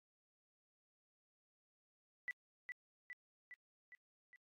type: tone with echo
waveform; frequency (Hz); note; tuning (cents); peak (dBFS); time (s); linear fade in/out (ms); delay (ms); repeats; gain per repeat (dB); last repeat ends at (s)
sine; 1975.5; B6; 0; -39; 2.28-2.31; 0; 410; 5; -4; 4.36
effects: AAC 48 kbps